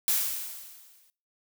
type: noise with exponential decay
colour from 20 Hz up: blue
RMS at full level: -23 dBFS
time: 0.08-1.1 s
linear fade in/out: 0 ms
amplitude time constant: 220 ms
effects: noise-tail reverb RT60 0.4 s tail -22 dB re dry